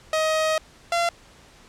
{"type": "tone pair in turn", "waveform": "sawtooth", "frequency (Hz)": [630, 685.2], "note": ["D#5", "F5"], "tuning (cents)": [21, -33], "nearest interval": "minor second", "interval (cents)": 146, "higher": "second", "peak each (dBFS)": -16, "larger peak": "neither", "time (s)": [[0.13, 0.58], [0.92, 1.09]], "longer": "first", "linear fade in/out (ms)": 2, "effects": ["pink hiss -51 dBFS RMS until 1.68 s", "low-pass 8000 Hz 12 dB/octave"]}